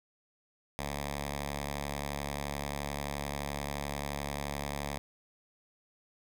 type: tone with notch filter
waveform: 5% pulse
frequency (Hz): 71.5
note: D2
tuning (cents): -46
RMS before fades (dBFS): -37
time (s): 0.79-4.98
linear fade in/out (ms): 0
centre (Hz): 360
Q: 1.1
effects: none